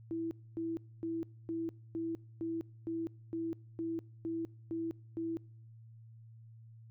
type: tone bursts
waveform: sine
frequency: 329.6 Hz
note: E4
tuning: in tune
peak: -34 dBFS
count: 12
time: 0.11-5.37 s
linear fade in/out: 0 ms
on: 200 ms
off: 260 ms
effects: noise-tail reverb RT60 0.6 s tail -25 dB re dry + added 113 Hz sine -52 dBFS peak until 6.9 s